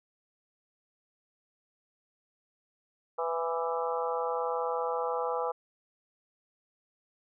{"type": "harmonic tone with a mistuned harmonic", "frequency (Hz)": 165.5, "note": "E3", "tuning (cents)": 7, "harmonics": [3, 4, 5, 6, 7, 8], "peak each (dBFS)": [-32, -38, -35, -38, -37, -41], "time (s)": [3.18, 5.52], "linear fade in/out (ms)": 10, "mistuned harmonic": 7, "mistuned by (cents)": 28, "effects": []}